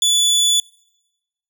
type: tone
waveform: 25% pulse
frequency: 3455 Hz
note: A7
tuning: 32 cents flat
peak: -9 dBFS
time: 0.02-0.6 s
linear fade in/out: 2 ms
effects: noise-tail reverb RT60 1.0 s tail -25 dB re dry